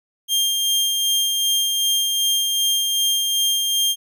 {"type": "tone with tremolo", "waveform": "sawtooth", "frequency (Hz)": 3200, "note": "G7", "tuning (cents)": 35, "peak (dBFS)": -13, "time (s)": [0.28, 3.96], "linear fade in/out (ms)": 50, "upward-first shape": "sine", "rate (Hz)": 2.6, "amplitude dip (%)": 30, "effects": []}